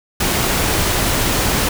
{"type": "noise", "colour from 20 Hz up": "pink", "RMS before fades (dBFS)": -17, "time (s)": [0.2, 1.69], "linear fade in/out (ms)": 5, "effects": []}